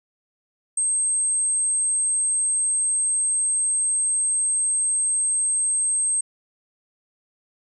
sine tone, 8372 Hz, C9, in tune, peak -19 dBFS, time 0.77-6.21 s, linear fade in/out 5 ms, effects none

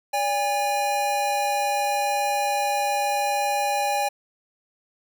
square tone pair together, 575.6 / 814 Hz, D5 / G#5, -35 / -35 cents, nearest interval tritone, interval 600 cents, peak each -29 / -23 dBFS, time 0.13-4.09 s, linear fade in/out 10 ms, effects none

